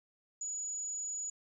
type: tone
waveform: sine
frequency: 6890 Hz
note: A8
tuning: 37 cents flat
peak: -36 dBFS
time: 0.41-1.3 s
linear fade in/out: 5 ms
effects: 13-bit